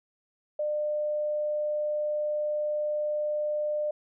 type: tone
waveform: sine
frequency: 600 Hz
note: D5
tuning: 37 cents sharp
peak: -26 dBFS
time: 0.59-3.91 s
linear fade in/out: 5 ms
effects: none